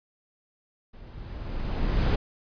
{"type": "noise with level ramp", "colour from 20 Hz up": "brown", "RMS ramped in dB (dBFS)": [-46, -19], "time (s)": [0.93, 2.16], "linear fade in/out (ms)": 10, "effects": ["resampled to 11025 Hz"]}